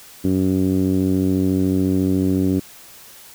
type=tone with low-pass filter; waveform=10% pulse; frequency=94 Hz; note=F#2; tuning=28 cents sharp; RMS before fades=-18 dBFS; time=0.24-2.6 s; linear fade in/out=10 ms; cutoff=290 Hz; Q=2.2; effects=white hiss -43 dBFS RMS until 3.34 s